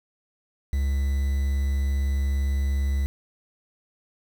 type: tone with quantisation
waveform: triangle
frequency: 68.8 Hz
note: C#2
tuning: 12 cents flat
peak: -19 dBFS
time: 0.73-3.06 s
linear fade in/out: 0 ms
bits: 7
effects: none